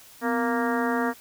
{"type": "harmonic tone with a mistuned harmonic", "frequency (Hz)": 233.1, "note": "A#3", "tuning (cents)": 0, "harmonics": [1, 2, 3, 4, 5, 6, 7, 8], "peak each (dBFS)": [-26, -29, -31, -32, -33, -34, -34, -35], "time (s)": [0.21, 1.14], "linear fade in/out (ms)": 50, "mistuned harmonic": 1, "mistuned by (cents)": 130, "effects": ["white hiss -50 dBFS RMS until 1.2 s"]}